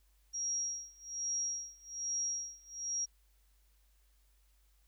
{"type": "tone with tremolo", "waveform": "sine", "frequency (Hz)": 5650, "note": "F8", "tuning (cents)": 19, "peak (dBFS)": -32, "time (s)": [0.33, 3.06], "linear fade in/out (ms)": 20, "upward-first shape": "sine", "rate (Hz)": 1.2, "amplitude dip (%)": 95, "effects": ["added 50 Hz sine -66 dBFS peak until 4.87 s", "white hiss -75 dBFS RMS until 4.87 s"]}